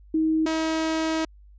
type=tone pair in turn; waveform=sine / sawtooth; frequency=317 / 319.8 Hz; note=D#4 / D#4; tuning=+32 / +48 cents; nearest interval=unison; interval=16 cents; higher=second; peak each=-19 dBFS; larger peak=neither; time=0.14-0.46 / 0.46-1.25 s; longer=second; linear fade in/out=5 ms; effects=added 50 Hz sine -47 dBFS peak until 1.58 s + resampled to 16000 Hz